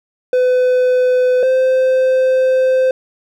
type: tone pair in turn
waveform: triangle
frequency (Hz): 504 / 518.2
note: B4 / C5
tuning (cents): +35 / -17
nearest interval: unison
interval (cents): 48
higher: second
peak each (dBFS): -8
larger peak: neither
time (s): 0.33-1.43 / 1.43-2.91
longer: second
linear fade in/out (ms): 2
effects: none